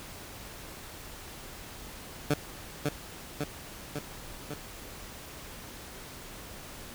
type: tone with echo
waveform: 15% pulse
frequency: 146.83 Hz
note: D3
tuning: in tune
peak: -17 dBFS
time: 2.3-2.34 s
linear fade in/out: 5 ms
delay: 550 ms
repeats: 4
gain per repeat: -3 dB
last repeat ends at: 4.54 s
effects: pink hiss -45 dBFS RMS until 6.94 s